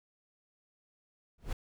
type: noise with exponential growth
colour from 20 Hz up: brown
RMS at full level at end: -28 dBFS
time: 1.38-1.53 s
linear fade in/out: 5 ms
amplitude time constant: 32 ms
effects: none